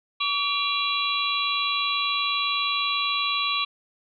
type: tone cluster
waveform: sine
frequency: 1142 / 2380 / 2764 / 3337 / 3944 Hz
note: D6 / D7 / F7 / G#7 / B7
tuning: -49 / +22 / -19 / +8 / -3 cents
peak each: -27 / -31 / -30 / -30 / -28 dBFS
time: 0.2-3.65 s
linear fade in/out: 10 ms
effects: none